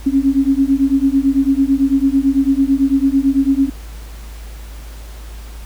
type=beating tone pair; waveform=sine; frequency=268.5 / 277.5 Hz; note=C4 / C#4; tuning=+45 / +2 cents; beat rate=9 Hz; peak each=-14 dBFS; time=0.06-3.7 s; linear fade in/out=10 ms; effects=added 54 Hz sine -29 dBFS peak until 5.65 s + pink hiss -41 dBFS RMS until 5.65 s